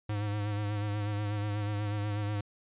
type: tone with vibrato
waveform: square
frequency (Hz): 103.83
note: G#2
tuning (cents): 0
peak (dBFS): -31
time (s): 0.09-2.41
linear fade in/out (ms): 5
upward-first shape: sine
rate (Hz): 8.2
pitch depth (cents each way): 37
effects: resampled to 8000 Hz